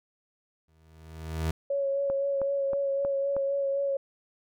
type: tone with exponential growth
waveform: 30% pulse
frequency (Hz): 80.1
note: E2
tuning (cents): -49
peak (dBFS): -22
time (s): 0.68-1.51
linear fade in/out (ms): 5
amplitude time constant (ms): 180
type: tone with vibrato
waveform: sine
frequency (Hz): 554.4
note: C#5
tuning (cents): 0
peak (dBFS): -25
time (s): 1.7-3.97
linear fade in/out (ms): 5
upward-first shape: sine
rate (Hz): 3.9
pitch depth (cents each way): 19
type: click train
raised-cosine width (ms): 1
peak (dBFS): -23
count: 5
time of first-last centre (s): 2.1-3.366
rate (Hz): 3.16
effects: none